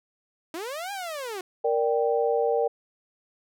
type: linear two-way sweep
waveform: sawtooth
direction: up then down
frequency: 306 to 820 to 353.9 Hz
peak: -28 dBFS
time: 0.54-1.41 s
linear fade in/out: 2 ms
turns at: 0.92 s
type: chord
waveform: sine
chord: G minor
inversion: first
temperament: equal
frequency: 466.2 / 587.3 / 784 Hz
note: Bb4 / D5 / G5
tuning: 0 / 0 / 0 cents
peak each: -23 / -27 / -28 dBFS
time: 1.64-2.68 s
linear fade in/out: 10 ms
effects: none